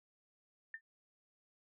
sine tone with exponential decay, 1800 Hz, A6, 39 cents sharp, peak -38 dBFS, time 0.74-0.81 s, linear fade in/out 2 ms, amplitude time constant 15 ms, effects none

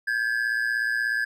triangle ring-modulated tone, 1645 Hz, G#6, 17 cents flat, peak -18 dBFS, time 0.07-1.25 s, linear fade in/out 10 ms, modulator 58.3 Hz, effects none

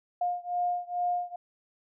sine beating tone pair, 709 / 711.3 Hz, F5 / F5, +26 / +32 cents, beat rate 2.3 Hz, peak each -30 / -31 dBFS, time 0.21-1.36 s, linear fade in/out 5 ms, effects none

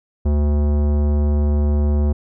sine tone with tanh clipping, 73.42 Hz, D2, in tune, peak -16 dBFS, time 0.25-2.13 s, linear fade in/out 10 ms, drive 17 dB, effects none

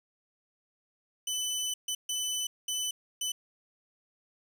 20% pulse tone bursts at uneven times, 3004 Hz, F#7, 26 cents sharp, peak -25 dBFS, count 5, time 1.27-1.74 / 1.88-1.95 / 2.09-2.47 / 2.68-2.91 / 3.21-3.32 s, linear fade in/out 5 ms, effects 10-bit

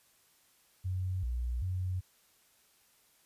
sine tone with pitch steps, 92.5 / 60.4 / 91.9 Hz, F#2 / B1 / F#2, 0 / -38 / -11 cents, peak -31 dBFS, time 0.84-2.01 s, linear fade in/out 20 ms, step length 390 ms, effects white hiss -67 dBFS RMS until 3.25 s + resampled to 32000 Hz

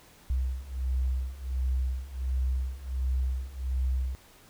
sine beating tone pair, 63.5 / 64.9 Hz, B1 / C2, +49 / -13 cents, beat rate 1.4 Hz, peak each -31 / -29 dBFS, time 0.3-4.15 s, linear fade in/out 0 ms, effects pink hiss -56 dBFS RMS until 4.49 s

